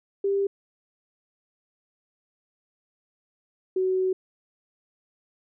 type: tone pair in turn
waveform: sine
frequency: 396.3 / 374.1 Hz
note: G4 / F#4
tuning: +19 / +19 cents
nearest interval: minor second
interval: 100 cents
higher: first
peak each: -21 dBFS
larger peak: neither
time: 0.24-0.47 / 3.76-4.13 s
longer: second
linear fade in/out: 5 ms
effects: none